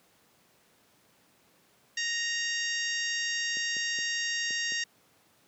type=harmonic tone; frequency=932.3 Hz; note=A#5; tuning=in tune; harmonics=2 / 3 / 4 / 5 / 6 / 7 / 8; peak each=-32 / -36 / -39 / -40 / -36 / -40 / -45 dBFS; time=1.97-4.84 s; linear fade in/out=5 ms
type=clicks; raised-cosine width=2 ms; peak=-33 dBFS; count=5; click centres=3.57 / 3.767 / 3.988 / 4.507 / 4.721 s
effects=pink hiss -64 dBFS RMS until 5.47 s + high-pass 150 Hz 12 dB/octave